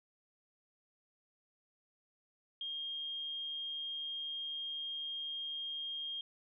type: tone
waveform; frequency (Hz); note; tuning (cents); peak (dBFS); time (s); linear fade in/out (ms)
sine; 3226; G7; +49; -38; 2.61-6.21; 2
effects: none